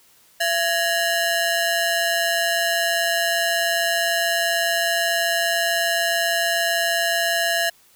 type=ring-modulated tone; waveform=sawtooth; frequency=1174.7 Hz; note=D6; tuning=in tune; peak=-12 dBFS; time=0.4-7.7 s; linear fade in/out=10 ms; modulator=498 Hz; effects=white hiss -55 dBFS RMS until 7.95 s